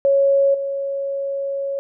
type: tone with level steps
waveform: sine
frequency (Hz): 553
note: C#5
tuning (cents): -4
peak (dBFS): -12 / -21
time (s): 0.05-1.79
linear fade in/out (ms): 0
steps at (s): 0.54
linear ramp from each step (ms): 5
effects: none